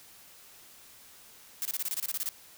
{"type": "noise bursts", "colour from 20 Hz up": "blue", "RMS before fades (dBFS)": -32, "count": 12, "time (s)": [1.62, 2.29], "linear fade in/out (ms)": 0, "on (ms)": 32, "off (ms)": 26, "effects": ["white hiss -54 dBFS RMS until 2.57 s"]}